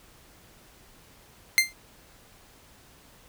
sawtooth tone with exponential decay, 2093 Hz, C7, in tune, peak -10 dBFS, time 1.58-1.73 s, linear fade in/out 0 ms, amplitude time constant 31 ms, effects pink hiss -55 dBFS RMS until 3.28 s

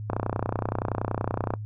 click train, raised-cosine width 1 ms, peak -12 dBFS, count 45, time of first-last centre 0.1-1.538 s, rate 30.6 Hz, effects noise-tail reverb RT60 0.1 s tail -23 dB re dry + added 106 Hz sine -32 dBFS peak until 1.65 s

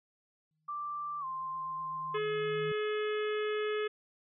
sine tone with exponential growth, 155.56 Hz, D#3, in tune, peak -38 dBFS, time 0.51-2.72 s, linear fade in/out 2 ms, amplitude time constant 480 ms
sine tone with pitch glide, 1176 to 1047.7 Hz, D6 to C6, +2 to +2 cents, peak -35 dBFS, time 0.68-2.18 s, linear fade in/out 10 ms, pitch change -200 cents, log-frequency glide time 1.2-1.25 s
harmonic tone, 424.8 Hz, G#4, 39 cents sharp, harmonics 1 / 3 / 4 / 5 / 6 / 7 / 8, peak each -31 / -41 / -43 / -45 / -47 / -48 / -49 dBFS, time 2.14-3.88 s, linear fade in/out 10 ms
effects none

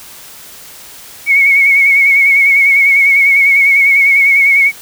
sine tone with vibrato, 2212 Hz, C#7, 4 cents flat, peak -5 dBFS, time 1.26-4.72 s, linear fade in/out 50 ms, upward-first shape sine, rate 10 Hz, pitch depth 46 cents each way, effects white hiss -34 dBFS RMS until 4.81 s

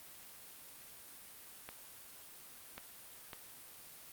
clicks, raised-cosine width 0.3 ms, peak -29 dBFS, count 3, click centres 1.69 / 2.78 / 3.332 s, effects white hiss -54 dBFS RMS until 4.12 s + Opus 32 kbps

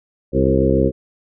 harmonic tone with a mistuned harmonic, 66.6 Hz, C2, 31 cents sharp, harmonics 1 / 2 / 3 / 4 / 5 / 6 / 7 / 8, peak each -21 / -21 / -21 / -21 / -21 / -21 / -21 / -21 dBFS, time 0.32-0.92 s, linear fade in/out 50 ms, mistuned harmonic 6, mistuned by -34 cents, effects none

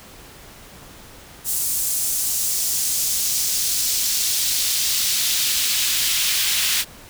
pink noise with high-pass filter sweep, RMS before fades -21 dBFS, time 1.44-6.85 s, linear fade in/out 50 ms, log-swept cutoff 8400 to 2700 Hz, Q 1.1, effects pink hiss -43 dBFS RMS until 7.09 s

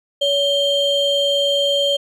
triangle ring-modulated tone, 1864.7 Hz, A#6, in tune, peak -10 dBFS, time 0.21-1.97 s, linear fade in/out 10 ms, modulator 1300 Hz, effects none

